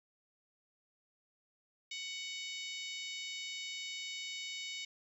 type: harmonic tone with a mistuned harmonic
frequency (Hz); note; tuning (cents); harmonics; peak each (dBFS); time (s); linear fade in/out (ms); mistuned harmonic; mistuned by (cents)
744; F#5; +9; 3 / 4 / 5 / 6 / 7 / 8 / 9 / 10; -45 / -46 / -46 / -52 / -52 / -52 / -56 / -56; 1.91-4.85; 5; 9; +37
effects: 12-bit